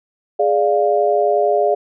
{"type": "chord", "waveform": "sine", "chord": "D diminished", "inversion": "second", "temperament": "equal", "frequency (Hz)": [415.3, 587.3, 698.5], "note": ["Ab4", "D5", "F5"], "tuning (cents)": [0, 0, 0], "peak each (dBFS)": -17, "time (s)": [0.39, 1.75], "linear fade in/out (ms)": 10, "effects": []}